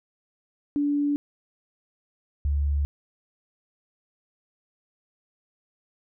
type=tone pair in turn; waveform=sine; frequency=289 / 71.75 Hz; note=D4 / D2; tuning=-28 / -40 cents; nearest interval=2 octaves; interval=2412 cents; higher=first; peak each=-21 dBFS; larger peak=neither; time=0.76-1.16 / 2.45-2.85 s; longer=neither; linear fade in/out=0 ms; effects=none